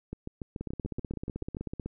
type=two click trains; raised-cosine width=3 ms; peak=-23 / -22 dBFS; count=11 / 21; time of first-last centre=0.13-1.569 / 0.61-1.86 s; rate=6.95 / 16 Hz; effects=none